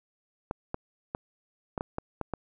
clicks, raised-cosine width 1 ms, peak -17 dBFS, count 8, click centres 0.511 / 0.744 / 1.149 / 1.778 / 1.809 / 1.984 / 2.213 / 2.337 s, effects none

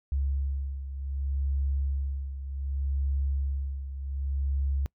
sine beating tone pair, 68.6 / 69.26 Hz, C#2 / C#2, -17 / -1 cents, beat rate 0.66 Hz, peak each -28 / -34 dBFS, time 0.12-4.86 s, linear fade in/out 0 ms, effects noise-tail reverb RT60 0.1 s tail -25 dB re dry

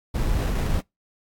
brown noise with sample-and-hold, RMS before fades -23 dBFS, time 0.14-0.81 s, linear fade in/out 10 ms, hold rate 4410 Hz, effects noise-tail reverb RT60 0.2 s tail -26 dB re dry + AAC 64 kbps

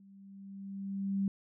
sine tone with level ramp, 196.2 Hz, G3, 2 cents sharp, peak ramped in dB -55 to -27 dBFS, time 0-1.28 s, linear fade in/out 2 ms, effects none

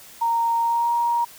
sine tone with pitch glide, 927 to 942.7 Hz, A#5 to A#5, -10 to +19 cents, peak -18 dBFS, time 0.21-1.25 s, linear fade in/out 10 ms, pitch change +29 cents, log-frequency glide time 0.61-0.92 s, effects white hiss -45 dBFS RMS until 1.38 s

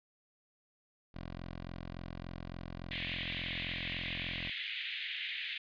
10% pulse tone, 43.52 Hz, F1, 5 cents flat, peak -34 dBFS, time 1.14-4.5 s, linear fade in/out 10 ms
pink band-pass noise, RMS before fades -40 dBFS, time 2.91-5.58 s, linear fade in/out 5 ms, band 1900 to 3700 Hz, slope 48 dB/octave
effects resampled to 11025 Hz

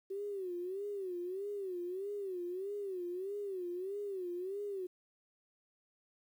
sine tone with vibrato, 379.5 Hz, F#4, 44 cents sharp, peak -37 dBFS, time 0.1-4.87 s, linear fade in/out 10 ms, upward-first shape sine, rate 1.6 Hz, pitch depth 140 cents each way, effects 11-bit

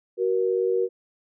sine tone pair together, 375.4 / 473 Hz, F#4 / A#4, +25 / +25 cents, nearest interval major third, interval 400 cents, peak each -23 dBFS, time 0.17-0.89 s, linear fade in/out 50 ms, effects none

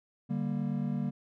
triangle chord, G minor, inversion second, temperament just, 147 / 196 / 235.2 Hz, D3 / G3 / Bb3, +2 / 0 / +16 cents, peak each -32 dBFS, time 0.29-1.11 s, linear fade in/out 20 ms, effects none

